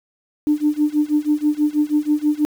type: tone with tremolo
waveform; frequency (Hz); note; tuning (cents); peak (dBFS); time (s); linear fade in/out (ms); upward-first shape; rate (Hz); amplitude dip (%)
sine; 299.1; D4; +32; -11; 0.47-2.45; 0; sine; 6.2; 95
effects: tanh soft clip ceiling -7 dBFS + 7-bit